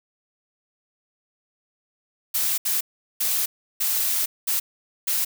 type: noise bursts at uneven times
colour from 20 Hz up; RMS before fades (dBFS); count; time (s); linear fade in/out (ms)
blue; -23; 6; 2.34-2.58 / 2.65-2.81 / 3.2-3.46 / 3.8-4.26 / 4.47-4.6 / 5.07-5.25; 10
effects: none